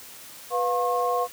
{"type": "tone cluster", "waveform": "sine", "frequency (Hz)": [493, 710, 1080], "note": ["B4", "F5", "C#6"], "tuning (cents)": [-3, 28, -45], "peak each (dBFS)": -26, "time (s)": [0.5, 1.28], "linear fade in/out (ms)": 50, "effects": ["white hiss -44 dBFS RMS until 1.32 s", "high-pass 80 Hz 12 dB/octave"]}